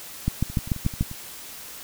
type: two click trains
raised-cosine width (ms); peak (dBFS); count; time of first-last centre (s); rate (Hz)
5; -23 / -9; 8 / 6; 0.5-1.114 / 0.28-1.01; 11.4 / 6.85
effects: white hiss -40 dBFS RMS until 1.83 s